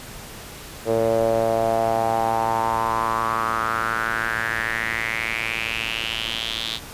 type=tone with band-pass filter sweep; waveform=sawtooth; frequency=113.2 Hz; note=A2; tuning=50 cents sharp; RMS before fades=-23 dBFS; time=0.85-6.8 s; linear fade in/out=50 ms; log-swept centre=500 to 3700 Hz; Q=5.2; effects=pink hiss -38 dBFS RMS until 6.93 s + resampled to 32000 Hz